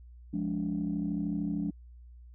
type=chord; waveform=sine; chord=D diminished; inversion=first; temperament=equal with one note detuned; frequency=174.61 / 207.7 / 288.8 Hz; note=F3 / Ab3 / D4; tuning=0 / 0 / -29 cents; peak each=-33 dBFS; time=0.33-1.71 s; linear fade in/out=10 ms; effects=tanh soft clip ceiling -22 dBFS + added 60 Hz sine -48 dBFS peak until 2.34 s